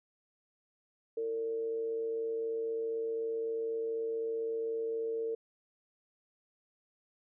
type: tone with amplitude modulation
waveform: sine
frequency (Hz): 453.8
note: A#4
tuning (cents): -47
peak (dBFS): -30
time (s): 1.17-5.35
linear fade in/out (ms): 5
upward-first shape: sine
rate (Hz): 124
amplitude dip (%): 40
effects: none